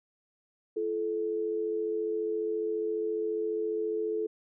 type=tone pair together; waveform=sine; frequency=339.3 / 433.9 Hz; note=F4 / A4; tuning=-50 / -24 cents; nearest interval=major third; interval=426 cents; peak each=-35 / -29 dBFS; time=0.76-4.27 s; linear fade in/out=10 ms; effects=none